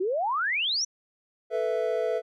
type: exponential sweep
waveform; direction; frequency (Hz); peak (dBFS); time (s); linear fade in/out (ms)
sine; up; 349.2 to 6100; -24; 0-0.85; 10
type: chord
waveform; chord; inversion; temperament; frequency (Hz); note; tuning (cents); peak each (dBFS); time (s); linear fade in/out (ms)
triangle; A suspended second; none; just; 440 / 495 / 660; A4 / B4 / E5; 0 / +4 / +2; -27; 1.5-2.22; 50
effects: none